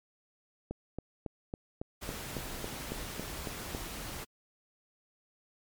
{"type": "click train", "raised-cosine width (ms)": 2, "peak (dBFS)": -23, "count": 12, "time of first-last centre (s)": [0.71, 3.749], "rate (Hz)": 3.62}
{"type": "noise", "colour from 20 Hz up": "pink", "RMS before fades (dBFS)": -41, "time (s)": [2.01, 4.25], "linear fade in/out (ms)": 20}
{"effects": ["MP3 96 kbps"]}